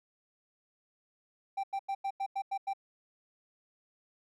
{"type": "tone bursts", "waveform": "triangle", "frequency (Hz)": 784, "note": "G5", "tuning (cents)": 0, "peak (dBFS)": -29, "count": 8, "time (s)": [1.57, 2.735], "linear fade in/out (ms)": 10, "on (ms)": 66, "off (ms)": 91, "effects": []}